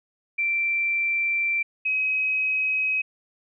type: tone pair in turn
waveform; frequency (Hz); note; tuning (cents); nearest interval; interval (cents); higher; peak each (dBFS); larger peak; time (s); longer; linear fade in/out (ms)
sine; 2349 / 2539; D7 / D#7; 0 / +34; minor second; 134; second; -21; neither; 0.38-1.63 / 1.85-3.02; first; 10
effects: none